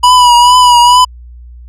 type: tone with vibrato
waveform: square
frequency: 979 Hz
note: B5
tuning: 15 cents flat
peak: -3 dBFS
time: 0.03-1.05 s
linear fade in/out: 10 ms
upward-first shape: triangle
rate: 2.3 Hz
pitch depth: 49 cents each way
effects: added 60 Hz sine -29 dBFS peak until 1.68 s + low-pass 9000 Hz 12 dB/octave